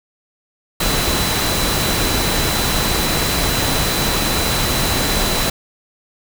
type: tone in noise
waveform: sine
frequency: 3996 Hz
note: B7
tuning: 20 cents sharp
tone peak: -25 dBFS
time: 0.8-5.5 s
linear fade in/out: 5 ms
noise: pink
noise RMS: -18 dBFS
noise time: 0.8-5.5 s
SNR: -10 dB
effects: none